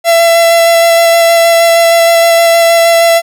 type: tone with vibrato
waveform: 45% pulse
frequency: 672 Hz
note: E5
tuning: 33 cents sharp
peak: -4 dBFS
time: 0.04-3.22 s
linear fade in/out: 50 ms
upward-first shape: square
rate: 6.4 Hz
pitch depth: 9 cents each way
effects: none